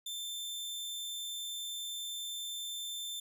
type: tone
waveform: sawtooth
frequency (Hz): 3555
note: A7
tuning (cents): +17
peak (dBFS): -35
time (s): 0.06-3.2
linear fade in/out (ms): 5
effects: none